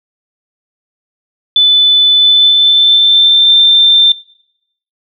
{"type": "tone with pitch glide", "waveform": "sine", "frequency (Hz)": [3500, 3574], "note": ["A7", "A7"], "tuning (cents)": [-10, 26], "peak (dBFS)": -4, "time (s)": [1.56, 4.12], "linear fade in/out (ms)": 2, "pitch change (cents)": 36, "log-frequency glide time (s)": [2.14, 3.55], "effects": ["noise-tail reverb RT60 0.8 s tail -20 dB re dry"]}